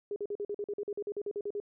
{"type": "tone bursts", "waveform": "sine", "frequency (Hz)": 410, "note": "G#4", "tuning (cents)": -22, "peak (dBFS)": -32, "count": 16, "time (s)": [0.11, 1.601], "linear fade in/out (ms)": 2, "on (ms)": 51, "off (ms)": 45, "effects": []}